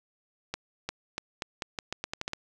accelerating click train, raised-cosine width 0.2 ms, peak -15 dBFS, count 12, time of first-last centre 0.54-2.334 s, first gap 350 ms, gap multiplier 0.83, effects none

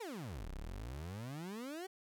30% pulse exponential two-way sweep, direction down then up, 500 to 30.34 to 391.5 Hz, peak -40 dBFS, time 0-1.87 s, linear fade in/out 10 ms, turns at 0.51 s, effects none

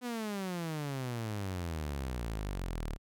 sawtooth exponential sweep, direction down, 251.4 to 35.68 Hz, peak -31 dBFS, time 0.01-2.98 s, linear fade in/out 50 ms, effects none

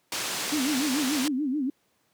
white low-pass noise, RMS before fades -31 dBFS, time 0.12-1.28 s, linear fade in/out 2 ms, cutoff 7000 Hz, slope 12 dB/octave
sine tone with vibrato, 278.1 Hz, C#4, 6 cents sharp, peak -24 dBFS, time 0.52-1.7 s, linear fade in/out 5 ms, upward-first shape sine, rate 6.9 Hz, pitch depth 180 cents each way
effects pink hiss -69 dBFS RMS until 2.13 s + high-pass 150 Hz 12 dB/octave

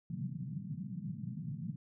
white band-pass noise, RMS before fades -41 dBFS, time 0.1-1.76 s, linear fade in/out 2 ms, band 120 to 200 Hz, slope 48 dB/octave, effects none

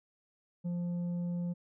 sine tone with tanh clipping, 174.61 Hz, F3, in tune, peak -33 dBFS, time 0.64-1.54 s, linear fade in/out 20 ms, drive 5 dB, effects none

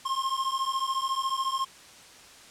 square beating tone pair, 1059 / 1073 Hz, C6 / C6, +21 / +43 cents, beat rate 14 Hz, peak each -31 / -30 dBFS, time 0.05-1.65 s, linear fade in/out 10 ms, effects white hiss -50 dBFS RMS until 2.5 s + low-pass 8000 Hz 12 dB/octave

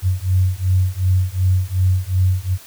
sine beating tone pair, 91.4 / 94.1 Hz, F#2 / F#2, -21 / +30 cents, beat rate 2.7 Hz, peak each -17 dBFS, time 0.02-2.58 s, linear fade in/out 50 ms, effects white hiss -42 dBFS RMS until 2.66 s

